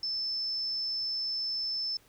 sine tone, 5274 Hz, E8, in tune, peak -30 dBFS, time 0.03-1.97 s, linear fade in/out 2 ms, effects pink hiss -62 dBFS RMS until 2.08 s

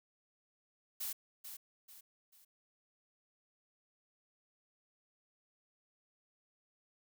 blue noise with echo, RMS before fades -40 dBFS, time 1-1.13 s, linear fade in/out 10 ms, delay 440 ms, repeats 3, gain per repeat -8 dB, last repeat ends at 2.45 s, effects none

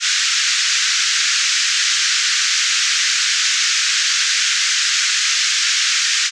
white band-pass noise, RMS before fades -17 dBFS, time 0-6.31 s, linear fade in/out 50 ms, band 1400 to 6900 Hz, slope 48 dB/octave, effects none

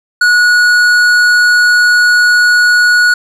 sine tone with tanh clipping, 1459 Hz, F#6, 25 cents flat, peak -7 dBFS, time 0.21-3.14 s, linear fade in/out 5 ms, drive 12 dB, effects none

